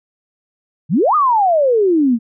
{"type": "exponential two-way sweep", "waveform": "sine", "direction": "up then down", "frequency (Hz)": [132.8, 1264, 220.2], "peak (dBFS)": -10, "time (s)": [0.89, 2.19], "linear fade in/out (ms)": 50, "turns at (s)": 1.15, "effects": []}